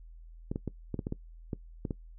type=clicks; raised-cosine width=3 ms; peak=-20 dBFS; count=10; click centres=0.515 / 0.559 / 0.677 / 0.943 / 0.992 / 1.069 / 1.124 / 1.532 / 1.852 / 1.908 s; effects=noise-tail reverb RT60 0.1 s tail -20 dB re dry + added 41 Hz sine -47 dBFS peak until 2.18 s